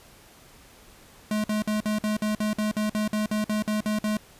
square tone bursts, 212.8 Hz, G#3, 42 cents sharp, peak -24 dBFS, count 16, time 1.31-4.17 s, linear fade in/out 2 ms, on 130 ms, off 52 ms, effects pink hiss -52 dBFS RMS until 4.39 s + resampled to 32000 Hz

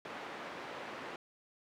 pink band-pass noise, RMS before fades -45 dBFS, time 0.05-1.16 s, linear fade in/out 2 ms, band 350 to 2300 Hz, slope 12 dB/octave, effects none

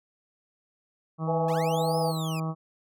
harmonic tone, 160.2 Hz, E3, 49 cents flat, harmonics 1 / 2 / 3 / 4 / 5 / 6 / 7 / 8, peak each -28 / -39 / -42 / -41 / -41 / -48 / -39 / -47 dBFS, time 1.18-2.55 s, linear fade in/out 50 ms
sine chord, E major, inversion second, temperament equal, 493.9 / 659.3 / 830.6 Hz, B4 / E5 / G#5, 0 / 0 / 0 cents, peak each -28 / -32 / -29 dBFS, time 1.27-2.12 s, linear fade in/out 20 ms
sawtooth linear two-way sweep, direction up then down, 784 to 5260 to 2354 Hz, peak -35 dBFS, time 1.48-2.4 s, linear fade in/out 5 ms, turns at 1.98 s
effects none

